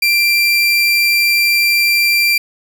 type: tone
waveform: 30% pulse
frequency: 2364 Hz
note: D7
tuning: 11 cents sharp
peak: -8 dBFS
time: 0.02-2.38 s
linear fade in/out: 5 ms
effects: none